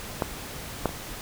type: clicks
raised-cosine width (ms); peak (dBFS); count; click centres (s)
1; -9 / -8 / -22; 3; 0.222 / 0.857 / 0.892
effects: pink hiss -38 dBFS RMS until 1.21 s